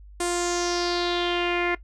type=tone with low-pass filter sweep; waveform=sawtooth; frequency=350 Hz; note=F4; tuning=4 cents sharp; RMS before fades=-25 dBFS; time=0.2-1.75 s; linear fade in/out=5 ms; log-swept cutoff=9000 to 2100 Hz; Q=4.3; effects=noise-tail reverb RT60 0.1 s tail -18 dB re dry + added 50 Hz sine -43 dBFS peak until 1.83 s